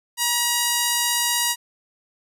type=tone; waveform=5% pulse; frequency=956 Hz; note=A#5; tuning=43 cents sharp; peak=-7 dBFS; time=0.17-1.56 s; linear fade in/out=50 ms; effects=none